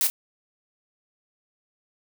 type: noise with echo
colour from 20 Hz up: blue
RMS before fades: -22 dBFS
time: 0.01-0.07 s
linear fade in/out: 0 ms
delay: 30 ms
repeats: 1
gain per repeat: -8 dB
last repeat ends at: 0.1 s
effects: none